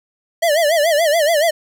square tone with vibrato, 628 Hz, D#5, 16 cents sharp, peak -13 dBFS, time 0.42-1.51 s, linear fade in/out 10 ms, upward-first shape sine, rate 7 Hz, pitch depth 150 cents each way, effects none

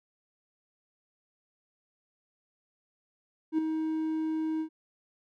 triangle tone with ADSR envelope, 316.2 Hz, D#4, 28 cents sharp, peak -19 dBFS, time 3.52-4.69 s, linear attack 64 ms, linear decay 4 ms, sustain -7 dB, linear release 86 ms, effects tanh soft clip ceiling -15 dBFS

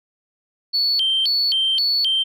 sine tone with vibrato, 3729 Hz, A#7, in tune, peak -15 dBFS, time 0.73-2.24 s, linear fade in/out 20 ms, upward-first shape square, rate 1.9 Hz, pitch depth 300 cents each way, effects tanh soft clip ceiling -12 dBFS

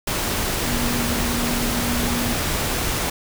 sine tone in noise, 239.8 Hz, A#3, 49 cents sharp, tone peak -25 dBFS, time 0.66-2.33 s, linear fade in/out 5 ms, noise pink, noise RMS -23 dBFS, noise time 0.07-3.1 s, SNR -5 dB, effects none

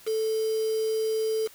sine tone with quantisation, 440 Hz, A4, in tune, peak -24 dBFS, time 0.06-1.48 s, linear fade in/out 20 ms, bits 6, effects white hiss -52 dBFS RMS until 1.54 s

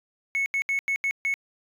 triangle tone bursts at uneven times, 2202 Hz, C#7, 12 cents flat, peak -20 dBFS, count 6, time 0.35-0.46 / 0.54-0.62 / 0.69-0.79 / 0.88-0.96 / 1.04-1.11 / 1.25-1.34 s, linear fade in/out 0 ms, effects tanh soft clip ceiling -17 dBFS

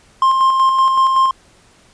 triangle tone with tremolo, 1058 Hz, C6, 19 cents sharp, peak -7 dBFS, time 0.22-1.31 s, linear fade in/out 2 ms, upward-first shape square, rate 5.3 Hz, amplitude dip 35%, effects pink hiss -50 dBFS RMS until 1.93 s + resampled to 22050 Hz

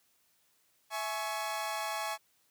sawtooth chord, C# minor, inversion first, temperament equal with one note detuned, 659.3 / 844.6 / 1108.7 Hz, E5 / G#5 / C#6, 0 / +29 / 0 cents, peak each -36 / -33 / -35 dBFS, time 0.9-2.18 s, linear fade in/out 50 ms, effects white hiss -71 dBFS RMS until 2.5 s + high-pass 60 Hz 12 dB/octave

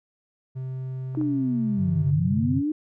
triangle tone, 130.2 Hz, C3, 8 cents flat, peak -27 dBFS, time 0.55-2.12 s, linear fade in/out 20 ms
clicks, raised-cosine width 1 ms, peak -26 dBFS, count 2, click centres 1.15 / 1.213 s
sine linear two-way sweep, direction down then up, 313 to 136.4 to 313 Hz, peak -22 dBFS, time 1.17-2.72 s, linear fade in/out 5 ms, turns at 2.1 s
sine chord, G suspended fourth, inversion none, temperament equal with one note detuned, 96.32 / 130.81 / 146.83 Hz, G2 / C3 / D3, -30 / 0 / 0 cents, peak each -27 dBFS, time 1.76-2.63 s, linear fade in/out 50 ms
effects none

